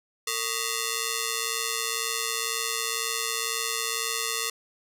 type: ring-modulated tone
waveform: 5% pulse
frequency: 786 Hz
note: G5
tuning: 4 cents sharp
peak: -12 dBFS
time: 0.27-4.5 s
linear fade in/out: 5 ms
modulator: 332 Hz
effects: none